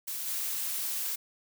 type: noise with level steps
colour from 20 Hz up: blue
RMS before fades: -36 / -33 dBFS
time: 0.07-1.16 s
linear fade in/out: 10 ms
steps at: 0.26 s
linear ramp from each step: 20 ms
effects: none